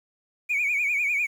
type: tone with vibrato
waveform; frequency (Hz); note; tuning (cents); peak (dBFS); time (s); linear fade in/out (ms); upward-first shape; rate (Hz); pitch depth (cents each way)
triangle; 2338; D7; -8; -19; 0.49-1.27; 20; triangle; 10; 120
effects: tanh soft clip ceiling -18 dBFS + 9-bit